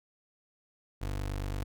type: tone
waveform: 25% pulse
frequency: 49 Hz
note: G1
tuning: in tune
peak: -29 dBFS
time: 1.01-1.64 s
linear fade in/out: 10 ms
effects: none